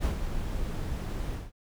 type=noise with ADSR envelope; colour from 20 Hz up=brown; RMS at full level=-25 dBFS; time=0-1.52 s; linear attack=39 ms; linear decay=110 ms; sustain=-7 dB; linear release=190 ms; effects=none